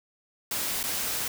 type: noise with dropouts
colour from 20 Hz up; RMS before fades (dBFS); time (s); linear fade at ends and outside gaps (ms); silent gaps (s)
white; -30; 0.51-1.28; 2; 0.83-0.838
effects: none